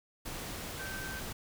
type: tone in noise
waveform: sine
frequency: 1551 Hz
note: G6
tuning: 19 cents flat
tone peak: -41 dBFS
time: 0.79-1.2 s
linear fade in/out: 10 ms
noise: pink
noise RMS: -41 dBFS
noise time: 0.25-1.33 s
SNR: -3 dB
effects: none